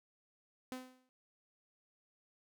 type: tone with exponential decay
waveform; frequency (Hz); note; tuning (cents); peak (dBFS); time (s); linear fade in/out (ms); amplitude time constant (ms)
sawtooth; 255.8; C4; -39; -35; 0.72-1.09; 0; 79
effects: none